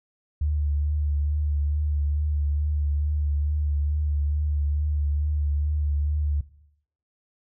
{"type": "tone with vibrato", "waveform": "sine", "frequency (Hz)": 73.8, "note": "D2", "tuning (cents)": 9, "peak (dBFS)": -21, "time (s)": [0.41, 6.41], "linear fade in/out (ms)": 5, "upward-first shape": "triangle", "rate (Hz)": 2.3, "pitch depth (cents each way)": 36, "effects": ["noise-tail reverb RT60 0.7 s tail -17 dB re dry"]}